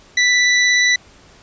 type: tone with vibrato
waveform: sawtooth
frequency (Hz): 1975.5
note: B6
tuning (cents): 0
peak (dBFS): -8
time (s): 0.17-0.96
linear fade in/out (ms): 5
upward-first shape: triangle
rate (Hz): 17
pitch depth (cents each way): 8
effects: pink hiss -47 dBFS RMS until 1.42 s + resampled to 16000 Hz